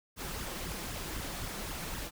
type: noise with flanger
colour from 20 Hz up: pink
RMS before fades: -39 dBFS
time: 0.16-2.11 s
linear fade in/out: 50 ms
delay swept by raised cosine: 0.58 to 5.88 ms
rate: 3.9 Hz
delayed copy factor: +0.7
effects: none